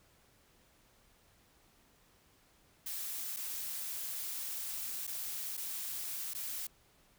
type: noise with dropouts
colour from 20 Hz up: blue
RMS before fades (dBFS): -40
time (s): 2.86-6.67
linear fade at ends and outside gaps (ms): 5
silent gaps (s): 3.364-3.368 / 5.069-5.075 / 5.57-5.575 / 6.336-6.348
effects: pink hiss -67 dBFS RMS until 7.18 s